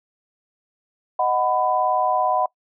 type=chord; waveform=sine; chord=B major; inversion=first; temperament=equal with one note detuned; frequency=622.3 / 740 / 999.2 Hz; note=D#5 / F#5 / B5; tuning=0 / 0 / +20 cents; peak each=-24 / -20 / -22 dBFS; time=1.19-2.46 s; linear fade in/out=5 ms; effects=noise-tail reverb RT60 0.1 s tail -22 dB re dry